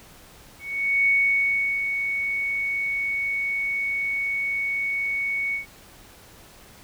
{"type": "tone with ADSR envelope", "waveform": "sine", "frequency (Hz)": 2224, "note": "C#7", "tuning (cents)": 5, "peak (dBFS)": -16, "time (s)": [0.59, 5.66], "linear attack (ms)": 480, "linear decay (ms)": 730, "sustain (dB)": -7, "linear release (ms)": 120, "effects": ["pink hiss -49 dBFS RMS until 6.83 s"]}